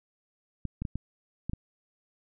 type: clicks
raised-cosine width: 5 ms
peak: -20 dBFS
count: 6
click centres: 0.653 / 0.82 / 0.852 / 0.956 / 1.496 / 1.534 s
effects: none